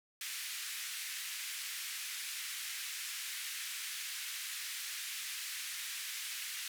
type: band-pass noise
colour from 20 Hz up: pink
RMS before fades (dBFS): -42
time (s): 0.21-6.68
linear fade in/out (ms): 2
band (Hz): 1800 to 15000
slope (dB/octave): 24
effects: none